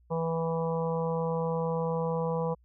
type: harmonic tone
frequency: 164.4 Hz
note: E3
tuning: 4 cents flat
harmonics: 1 / 3 / 4 / 5 / 6 / 7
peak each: -31 / -30 / -43 / -39 / -37 / -44 dBFS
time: 0.1-2.55 s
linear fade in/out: 20 ms
effects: added 60 Hz sine -59 dBFS peak until 2.64 s